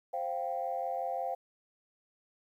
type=chord; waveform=sine; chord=C suspended fourth; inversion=none; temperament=equal with one note detuned; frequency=526 / 698.5 / 784 Hz; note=C5 / F5 / G5; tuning=+9 / 0 / 0 cents; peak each=-37 / -35 / -36 dBFS; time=0.13-1.35 s; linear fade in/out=10 ms; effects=tanh soft clip ceiling -23 dBFS + 11-bit